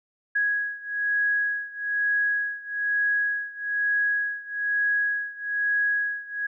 sine beating tone pair, 1661.2 / 1662.3 Hz, G#6 / G#6, 0 / +1 cents, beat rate 1.1 Hz, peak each -25 / -27 dBFS, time 0.35-6.47 s, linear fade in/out 10 ms, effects none

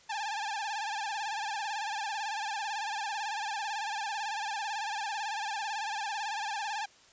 sawtooth tone with vibrato, 845 Hz, G#5, 30 cents sharp, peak -29 dBFS, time 0.09-6.86 s, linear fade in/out 10 ms, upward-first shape sine, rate 18 Hz, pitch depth 110 cents each way, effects white hiss -59 dBFS RMS until 7.12 s + resampled to 16000 Hz

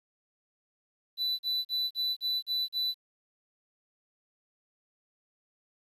triangle tone bursts, 3982 Hz, B7, 14 cents sharp, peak -26 dBFS, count 7, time 1.17-2.944 s, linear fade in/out 50 ms, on 220 ms, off 39 ms, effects resampled to 32000 Hz + 10-bit

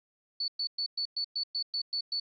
sine tone bursts, 4459 Hz, C#8, 9 cents sharp, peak -29 dBFS, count 10, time 0.4-2.2 s, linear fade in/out 5 ms, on 81 ms, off 110 ms, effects none

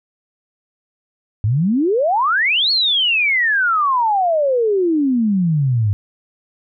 sine exponential two-way sweep, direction up then down, 98 to 4435 to 98 Hz, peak -13 dBFS, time 1.44-5.93 s, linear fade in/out 0 ms, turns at 2.71 s, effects none

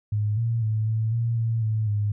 sine tone with pitch steps, 105.2 / 115.5 / 108.9 / 110.8 / 116.3 / 113.9 / 109.2 / 103.9 Hz, G#2 / A#2 / A2 / A2 / A#2 / A#2 / A2 / G#2, +23 / -16 / -17 / +13 / -4 / -40 / -13 / +1 cents, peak -21 dBFS, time 0.12-2.12 s, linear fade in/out 5 ms, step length 250 ms, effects none

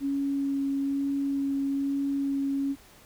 sine tone with vibrato, 277.2 Hz, C#4, in tune, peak -25 dBFS, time 0-2.76 s, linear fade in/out 50 ms, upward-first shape sine, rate 1.1 Hz, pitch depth 9 cents each way, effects pink hiss -54 dBFS RMS until 3.05 s

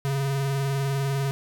square tone with vibrato, 137.5 Hz, C#3, 14 cents flat, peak -24 dBFS, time 0.05-1.31 s, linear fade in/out 0 ms, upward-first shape square, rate 20 Hz, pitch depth 33 cents each way, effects 10-bit

